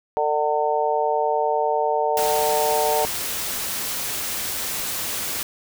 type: harmonic tone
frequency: 150 Hz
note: D3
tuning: 37 cents sharp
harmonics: 3 / 4 / 5 / 6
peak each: -24 / -24 / -24 / -24 dBFS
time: 0.17-3.05 s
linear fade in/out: 0 ms
type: noise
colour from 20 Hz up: white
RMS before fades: -27 dBFS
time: 2.17-5.43 s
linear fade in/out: 2 ms
effects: none